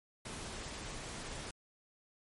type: noise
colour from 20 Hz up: pink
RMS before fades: -44 dBFS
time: 0.25-1.51 s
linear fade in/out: 5 ms
effects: MP3 48 kbps